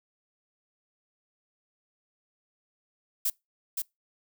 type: noise with echo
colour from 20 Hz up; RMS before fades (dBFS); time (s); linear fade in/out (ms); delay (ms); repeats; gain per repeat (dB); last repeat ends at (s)
violet; -27; 3.25-3.3; 5; 520; 1; -4; 3.82
effects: noise-tail reverb RT60 0.2 s tail -25 dB re dry